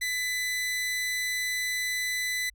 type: tone with amplitude modulation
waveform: sawtooth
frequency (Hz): 2000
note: B6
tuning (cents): +21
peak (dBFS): -23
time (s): 0.01-2.5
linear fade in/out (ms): 10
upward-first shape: sine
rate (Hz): 282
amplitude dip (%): 25
effects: added 50 Hz sine -56 dBFS peak until 2.54 s